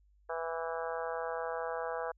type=harmonic tone with a mistuned harmonic; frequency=164.81 Hz; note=E3; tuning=in tune; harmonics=3 / 4 / 5 / 6 / 7 / 8 / 9 / 10; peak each=-38 / -40 / -42 / -44 / -45 / -46 / -47 / -48 dBFS; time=0.29-2.12 s; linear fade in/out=10 ms; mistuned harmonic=10; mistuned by=-30 cents; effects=added 50 Hz sine -63 dBFS peak until 2.17 s